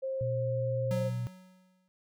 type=tone; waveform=sine; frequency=531 Hz; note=C5; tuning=25 cents sharp; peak=-31 dBFS; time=0.02-1.1 s; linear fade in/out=20 ms
type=tone with pitch glide; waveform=sine; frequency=120.1 to 120.87 Hz; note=B2 to B2; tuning=-48 to -37 cents; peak=-31 dBFS; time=0.21-1.27 s; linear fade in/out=0 ms; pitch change=+11 cents; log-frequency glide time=0.47-1.11 s
type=tone with exponential decay; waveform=square; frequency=185 Hz; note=F#3; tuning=in tune; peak=-32 dBFS; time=0.91-1.88 s; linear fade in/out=0 ms; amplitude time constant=210 ms
effects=none